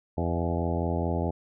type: harmonic tone with a mistuned harmonic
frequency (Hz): 84.7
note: E2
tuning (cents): +48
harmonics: 1 / 2 / 3 / 4 / 5 / 6 / 7 / 8 / 9 / 10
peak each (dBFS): -29 / -32 / -34 / -35 / -36 / -37 / -37 / -38 / -39 / -39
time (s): 0.17-1.31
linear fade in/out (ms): 10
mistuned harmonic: 7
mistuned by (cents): +36
effects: none